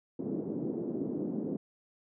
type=band-pass noise; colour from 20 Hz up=white; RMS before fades=-35 dBFS; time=0.19-1.57 s; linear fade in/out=5 ms; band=180 to 360 Hz; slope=24 dB/octave; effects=none